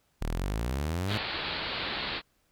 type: exponential sweep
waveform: sawtooth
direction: up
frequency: 36.19 to 110 Hz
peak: -25 dBFS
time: 0.21-1.18 s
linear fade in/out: 10 ms
type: low-pass noise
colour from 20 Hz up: white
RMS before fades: -34 dBFS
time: 1.07-2.22 s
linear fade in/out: 50 ms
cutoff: 4500 Hz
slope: 96 dB/octave
effects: pink hiss -71 dBFS RMS until 2.51 s